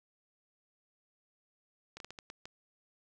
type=slowing click train; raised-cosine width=0.2 ms; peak=-28 dBFS; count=7; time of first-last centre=1.97-2.455 s; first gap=32 ms; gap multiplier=1.37; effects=none